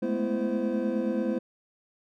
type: tone cluster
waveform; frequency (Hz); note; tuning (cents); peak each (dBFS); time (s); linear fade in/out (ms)
triangle; 212.1 / 221.5 / 249 / 334.4 / 516; G#3 / A3 / B3 / E4 / C5; +37 / +12 / +14 / +25 / -24; -30; 0.02-1.39; 10
effects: none